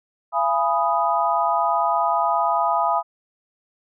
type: chord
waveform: sine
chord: F half-diminished seventh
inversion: none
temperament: equal with one note detuned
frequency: 681.3 / 830.6 / 987.8 / 1244.5 Hz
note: F5 / Ab5 / Cb6 / Eb6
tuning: -43 / 0 / 0 / 0 cents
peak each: -23 dBFS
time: 0.32-3.03 s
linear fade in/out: 50 ms
effects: none